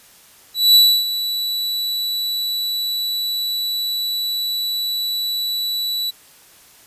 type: tone with ADSR envelope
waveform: 45% pulse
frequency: 3946 Hz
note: B7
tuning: 2 cents flat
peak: -7 dBFS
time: 0.54-6.11 s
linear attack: 210 ms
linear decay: 290 ms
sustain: -13 dB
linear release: 15 ms
effects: white hiss -48 dBFS RMS until 6.86 s + resampled to 32000 Hz